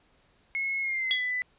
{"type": "tone with pitch glide", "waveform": "sine", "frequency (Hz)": [2176, 1995.4], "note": ["C#7", "B6"], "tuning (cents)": [-33, 17], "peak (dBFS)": -27, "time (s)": [0.55, 1.42], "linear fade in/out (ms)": 0, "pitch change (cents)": -150, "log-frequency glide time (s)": [0.81, 1.21]}
{"type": "tone with exponential decay", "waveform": "sine", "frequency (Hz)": 3342, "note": "G#7", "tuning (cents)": 10, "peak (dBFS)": -20, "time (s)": [1.11, 1.31], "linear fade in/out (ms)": 0, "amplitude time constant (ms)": 43}
{"effects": ["pink hiss -65 dBFS RMS until 1.58 s", "resampled to 8000 Hz"]}